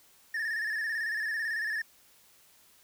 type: tone with vibrato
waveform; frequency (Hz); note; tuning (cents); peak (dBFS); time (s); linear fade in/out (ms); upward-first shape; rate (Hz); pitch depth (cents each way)
triangle; 1771; A6; +11; -28; 0.34-1.82; 5; square; 18; 58
effects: white hiss -61 dBFS RMS until 2.83 s